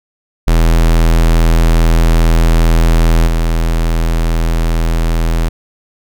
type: tone with level steps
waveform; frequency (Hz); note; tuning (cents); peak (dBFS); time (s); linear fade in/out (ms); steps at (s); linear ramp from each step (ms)
square; 41.2; E1; 0; -7 / -11; 0.47-5.49; 10; 3.27; 5
effects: none